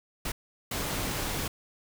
pink noise bursts at uneven times, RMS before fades -32 dBFS, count 2, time 0.25-0.32 / 0.71-1.48 s, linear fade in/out 5 ms, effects none

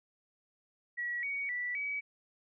sine tone with pitch steps, 1926 / 2244 / 1963 / 2276 Hz, B6 / C#7 / B6 / C#7, -44 / +21 / -11 / +45 cents, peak -33 dBFS, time 0.97-2.01 s, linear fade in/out 20 ms, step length 260 ms, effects none

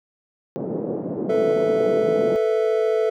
white band-pass noise, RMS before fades -27 dBFS, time 0.56-2.36 s, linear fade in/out 0 ms, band 160 to 490 Hz, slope 24 dB/octave
triangle chord, A suspended second, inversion none, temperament equal, 440 / 493.9 / 659.3 Hz, A4 / B4 / E5, 0 / 0 / 0 cents, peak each -17 / -23 / -23 dBFS, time 1.29-3.1 s, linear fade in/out 10 ms
effects none

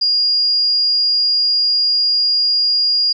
sine tone, 4842 Hz, D#8, 48 cents flat, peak -12 dBFS, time 0.01-3.13 s, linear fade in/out 10 ms, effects none

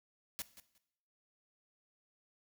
white noise with echo, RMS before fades -40 dBFS, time 0.39-0.42 s, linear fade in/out 0 ms, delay 180 ms, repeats 2, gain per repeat -15 dB, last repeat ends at 0.78 s, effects noise-tail reverb RT60 0.8 s tail -17 dB re dry

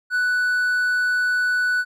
triangle tone, 1485 Hz, F#6, 6 cents sharp, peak -16 dBFS, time 0.1-1.85 s, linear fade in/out 50 ms, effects none

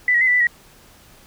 sine tone with pitch steps, 1988 / 1907 / 2043 / 1972 / 1985 / 1909 Hz, B6 / A#6 / C7 / B6 / B6 / A#6, +11 / +39 / -42 / -3 / +8 / +41 cents, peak -13 dBFS, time 0.08-0.47 s, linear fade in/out 2 ms, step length 65 ms, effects pink hiss -49 dBFS RMS until 1.26 s

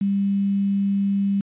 sine tone with quantisation, 198.5 Hz, G3, 22 cents sharp, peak -18 dBFS, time 0.01-1.41 s, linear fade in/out 5 ms, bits 7, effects resampled to 8000 Hz

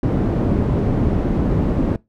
white low-pass noise, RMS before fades -18 dBFS, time 0.03-1.96 s, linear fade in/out 2 ms, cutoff 250 Hz, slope 12 dB/octave, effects noise-tail reverb RT60 0.2 s tail -22 dB re dry

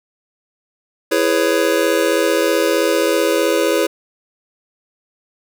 square chord, C# minor seventh, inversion first, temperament just, 332.6 / 415.8 / 498.9 / 554.4 Hz, E4 / G#4 / B4 / C#5, +16 / +2 / +17 / 0 cents, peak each -20 dBFS, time 1.11-3.87 s, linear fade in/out 10 ms, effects none

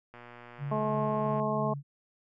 click train, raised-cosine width 0.5 ms, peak -33 dBFS, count 152, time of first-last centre 0.14-1.398 s, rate 120 Hz
sine tone with tremolo, 142 Hz, C#3, 42 cents sharp, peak -32 dBFS, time 0.58-1.83 s, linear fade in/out 50 ms, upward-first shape sine, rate 3 Hz, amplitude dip 40%
harmonic tone, 214.6 Hz, A3, 43 cents flat, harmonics 1 / 2 / 3 / 4 / 5, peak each -33 / -35 / -32 / -36 / -34 dBFS, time 0.71-1.74 s, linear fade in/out 10 ms
effects none

